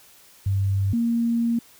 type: tone pair in turn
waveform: sine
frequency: 98 / 233.1 Hz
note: G2 / A#3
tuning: 0 / 0 cents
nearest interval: octave + minor third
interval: 1500 cents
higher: second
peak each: -19 dBFS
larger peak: neither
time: 0.46-0.93 / 0.93-1.59 s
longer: second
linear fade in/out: 5 ms
effects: white hiss -52 dBFS RMS until 1.79 s